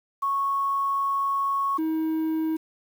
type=tone pair in turn; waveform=sine / triangle; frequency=1104 / 318 Hz; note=C#6 / D#4; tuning=-7 / +38 cents; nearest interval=octave + minor seventh; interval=2155 cents; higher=first; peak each=-22 / -21 dBFS; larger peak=second; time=0.22-1.78 / 1.78-2.57 s; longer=first; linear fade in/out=10 ms; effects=8-bit